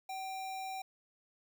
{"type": "tone with sample-and-hold", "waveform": "sine", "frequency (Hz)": 764, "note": "G5", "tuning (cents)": -45, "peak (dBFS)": -38, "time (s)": [0.09, 0.82], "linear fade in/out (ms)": 5, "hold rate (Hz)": 3150, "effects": []}